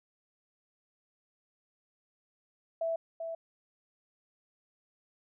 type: tone with echo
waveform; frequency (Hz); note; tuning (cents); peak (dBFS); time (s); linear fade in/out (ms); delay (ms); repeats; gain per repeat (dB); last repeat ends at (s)
sine; 659.3; E5; 0; -29; 2.81-2.96; 5; 390; 1; -6; 3.35
effects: none